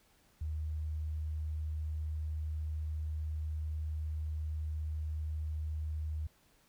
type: tone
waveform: sine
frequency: 77.3 Hz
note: D#2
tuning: 11 cents flat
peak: -34 dBFS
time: 0.41-6.27 s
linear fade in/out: 5 ms
effects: pink hiss -68 dBFS RMS until 6.68 s